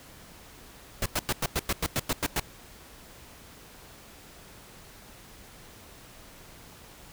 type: noise bursts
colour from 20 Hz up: pink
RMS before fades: -27 dBFS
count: 11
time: 1.02-2.398 s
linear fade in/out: 2 ms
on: 38 ms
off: 96 ms
effects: pink hiss -50 dBFS RMS until 7.12 s